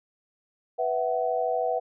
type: chord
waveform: sine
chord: B suspended fourth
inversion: none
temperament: equal with one note detuned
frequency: 493.9 / 659.3 / 752.1 Hz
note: B4 / E5 / F#5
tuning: 0 / 0 / +28 cents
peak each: -28 dBFS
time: 0.78-1.8 s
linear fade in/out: 20 ms
effects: none